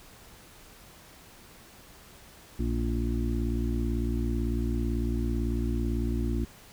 harmonic tone, 58 Hz, A#1, 8 cents flat, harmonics 1 / 2 / 4 / 5 / 6, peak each -28 / -34 / -33 / -36 / -37 dBFS, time 2.59-6.45 s, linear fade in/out 5 ms, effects pink hiss -52 dBFS RMS until 6.72 s

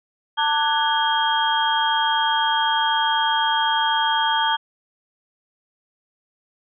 sine tone cluster, 894 / 1173 / 1489 / 1668 / 3234 Hz, A5 / D6 / F#6 / G#6 / G#7, +27 / -2 / +11 / +7 / -47 cents, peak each -20 / -28 / -26 / -29 / -23 dBFS, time 0.37-4.57 s, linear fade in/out 20 ms, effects none

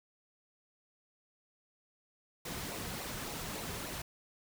pink noise with flanger, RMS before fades -41 dBFS, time 2.45-4.02 s, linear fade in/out 5 ms, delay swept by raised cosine 0.6 to 3.7 ms, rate 3.5 Hz, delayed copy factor -0.55, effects none

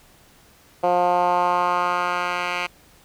10% pulse tone with band-pass filter sweep, 177.4 Hz, F3, 27 cents sharp, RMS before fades -21 dBFS, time 0.83-2.67 s, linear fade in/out 10 ms, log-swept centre 640 to 2100 Hz, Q 2.2, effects pink hiss -53 dBFS RMS until 3.04 s

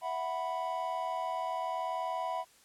triangle chord, E suspended second, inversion none, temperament equal, 659.3 / 740 / 987.8 Hz, E5 / F#5 / B5, 0 / 0 / 0 cents, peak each -36 / -35 / -34 dBFS, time 0.01-2.45 s, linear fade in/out 50 ms, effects white hiss -62 dBFS RMS until 2.64 s + low-pass 11000 Hz 12 dB/octave

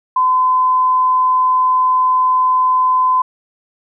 sine tone, 1020 Hz, C6, 44 cents flat, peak -10 dBFS, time 0.16-3.22 s, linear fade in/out 5 ms, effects none

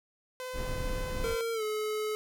sawtooth tone with vibrato, 509 Hz, C5, 48 cents flat, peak -33 dBFS, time 0.4-1.41 s, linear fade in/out 0 ms, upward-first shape sine, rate 18 Hz, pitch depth 8 cents each way
brown noise, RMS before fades -34 dBFS, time 0.53-1.36 s, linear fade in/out 50 ms
square tone with pitch glide, 459.1 to 428.4 Hz, A#4 to A4, -26 to -46 cents, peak -31 dBFS, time 1.24-2.15 s, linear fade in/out 0 ms, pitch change -120 cents, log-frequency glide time 1.53-1.63 s
effects none

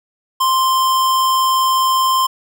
square tone, 1046.5 Hz, C6, in tune, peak -13 dBFS, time 0.4-2.27 s, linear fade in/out 10 ms, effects none

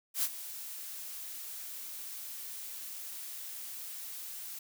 blue noise with ADSR envelope, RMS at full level -29 dBFS, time 0.14-4.59 s, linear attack 88 ms, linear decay 54 ms, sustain -14 dB, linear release 5 ms, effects none

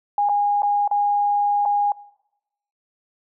sine tone with dropouts, 819 Hz, G#5, 24 cents flat, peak -16 dBFS, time 0.18-1.92 s, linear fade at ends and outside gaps 2 ms, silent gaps 0.289-0.294 / 0.621-0.631 / 0.877-0.912 / 1.653-1.658 s, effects noise-tail reverb RT60 0.9 s tail -22 dB re dry

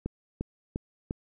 click train, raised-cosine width 3 ms, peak -18 dBFS, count 4, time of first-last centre 0.06-1.109 s, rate 2.86 Hz, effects none

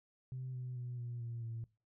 sine tone with pitch steps, 128.9 / 125.88 / 122.94 / 120.06 / 117.25 / 114.51 Hz, C3 / B2 / B2 / B2 / A#2 / A#2, -26 / +33 / -7 / -48 / +11 / -30 cents, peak -39 dBFS, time 0.32-1.64 s, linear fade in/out 0 ms, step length 220 ms, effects noise-tail reverb RT60 0.3 s tail -21 dB re dry + tanh soft clip ceiling -36 dBFS

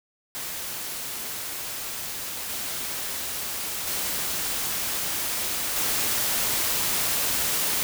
white noise with level steps, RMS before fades -33 / -31 / -28 / -25 dBFS, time 0.35-7.83 s, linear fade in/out 0 ms, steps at 2.49 / 3.87 / 5.76 s, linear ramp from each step 5 ms, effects none

